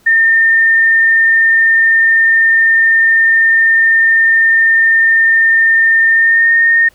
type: tone with pitch glide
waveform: sine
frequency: 1812 to 1836.2 Hz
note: A#6 to A#6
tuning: -50 to -27 cents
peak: -6 dBFS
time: 0.06-6.89 s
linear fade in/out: 10 ms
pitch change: +23 cents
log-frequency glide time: 6.12-6.51 s
effects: pink hiss -50 dBFS RMS until 6.94 s